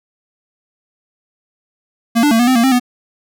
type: tone with pitch steps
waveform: square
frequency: 231.2 / 293.7 / 226.1 / 241.8 / 258.2 / 232.3 / 264.8 / 246.9 Hz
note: A#3 / D4 / A3 / B3 / C4 / A#3 / C4 / B3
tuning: -14 / 0 / +47 / -36 / -23 / -6 / +21 / 0 cents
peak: -10 dBFS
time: 2.15-2.798 s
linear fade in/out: 20 ms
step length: 81 ms
effects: none